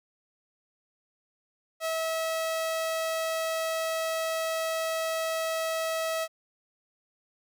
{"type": "tone", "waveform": "sawtooth", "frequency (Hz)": 647, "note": "E5", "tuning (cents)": -32, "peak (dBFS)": -24, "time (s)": [1.8, 6.28], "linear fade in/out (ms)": 50, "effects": []}